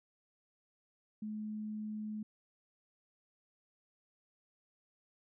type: tone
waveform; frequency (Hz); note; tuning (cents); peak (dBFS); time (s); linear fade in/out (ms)
sine; 213.7; G#3; +50; -38; 1.22-2.23; 5
effects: none